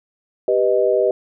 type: chord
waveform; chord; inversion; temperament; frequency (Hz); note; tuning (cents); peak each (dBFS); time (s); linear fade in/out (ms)
sine; G augmented; none; equal; 392 / 493.9 / 622.3; G4 / B4 / D#5; 0 / 0 / 0; -18; 0.48-1.11; 2
effects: none